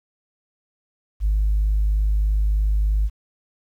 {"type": "tone", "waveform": "sine", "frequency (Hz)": 51.6, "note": "G#1", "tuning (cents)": -10, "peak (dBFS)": -15, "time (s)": [1.2, 3.1], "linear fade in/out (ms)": 50, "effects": ["tanh soft clip ceiling -13 dBFS", "9-bit"]}